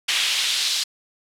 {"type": "noise with high-pass filter sweep", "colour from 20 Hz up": "brown", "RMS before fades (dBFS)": -22, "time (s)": [0.08, 0.84], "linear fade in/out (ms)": 10, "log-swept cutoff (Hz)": [2800, 4200], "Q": 2, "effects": ["low-pass 11000 Hz 12 dB/octave"]}